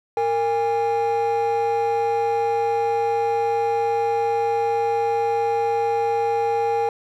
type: tone pair together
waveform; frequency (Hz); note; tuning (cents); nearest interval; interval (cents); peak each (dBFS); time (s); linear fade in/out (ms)
triangle; 461.1 / 814.5; A#4 / G#5; -19 / -34; minor seventh; 985; -18; 0.17-6.89; 2
effects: tanh soft clip ceiling -14 dBFS